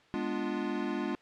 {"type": "chord", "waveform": "square", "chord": "G# diminished seventh", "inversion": "none", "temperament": "equal", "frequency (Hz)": [207.7, 246.9, 293.7, 349.2], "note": ["G#3", "B3", "D4", "F4"], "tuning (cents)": [0, 0, 0, 0], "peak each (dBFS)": [-38, -38, -37, -37], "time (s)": [0.14, 1.15], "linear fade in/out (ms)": 0, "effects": ["white hiss -61 dBFS RMS until 1.21 s", "low-pass 3000 Hz 12 dB/octave"]}